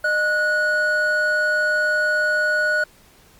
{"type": "tone pair together", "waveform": "triangle", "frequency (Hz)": [609.9, 1464], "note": ["D#5", "F#6"], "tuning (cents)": [-35, -19], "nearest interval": "octave + minor third", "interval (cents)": 1516, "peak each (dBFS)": [-22, -16], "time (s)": [0.04, 2.84], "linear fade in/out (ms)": 5, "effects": ["pink hiss -52 dBFS RMS until 3.39 s", "Opus 32 kbps"]}